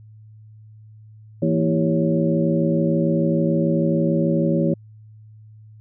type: tone cluster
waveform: sine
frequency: 165.1 / 231.8 / 325.5 / 397.1 / 555 Hz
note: E3 / A#3 / E4 / G4 / C#5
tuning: +3 / -10 / -22 / +22 / +2 cents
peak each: -20 / -23 / -23 / -27 / -24 dBFS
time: 1.42-4.74 s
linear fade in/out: 5 ms
effects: added 108 Hz sine -42 dBFS peak until 5.8 s